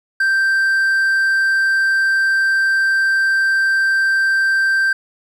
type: tone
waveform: triangle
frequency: 1568 Hz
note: G6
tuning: in tune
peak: -11 dBFS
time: 0.2-4.93 s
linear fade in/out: 5 ms
effects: none